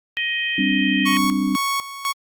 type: harmonic tone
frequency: 627 Hz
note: D#5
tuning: 13 cents sharp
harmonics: 3 / 4 / 5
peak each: -24 / -25 / -26 dBFS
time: 0.17-1.17 s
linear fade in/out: 0 ms
type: chord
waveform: sine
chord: G suspended fourth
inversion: none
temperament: equal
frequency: 196 / 261.6 / 293.7 Hz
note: G3 / C4 / D4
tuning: 0 / 0 / 0 cents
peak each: -22 dBFS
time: 0.58-1.56 s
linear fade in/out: 5 ms
type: tone with tremolo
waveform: sawtooth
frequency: 1108.7 Hz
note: C#6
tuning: in tune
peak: -16 dBFS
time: 1.05-2.13 s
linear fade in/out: 20 ms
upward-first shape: square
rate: 2 Hz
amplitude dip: 75%
effects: Opus 48 kbps